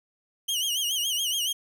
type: tone with vibrato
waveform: sawtooth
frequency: 3044 Hz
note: F#7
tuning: 48 cents sharp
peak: -22 dBFS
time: 0.48-1.53 s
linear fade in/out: 10 ms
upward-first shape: sine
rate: 7.1 Hz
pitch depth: 120 cents each way
effects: none